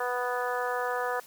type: harmonic tone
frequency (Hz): 246.9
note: B3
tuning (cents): 0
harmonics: 2 / 3 / 4 / 5 / 6 / 7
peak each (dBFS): -32 / -34 / -35 / -36 / -37 / -37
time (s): 0-1.2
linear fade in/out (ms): 5
effects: white hiss -52 dBFS RMS until 1.26 s + high-pass 60 Hz 12 dB/octave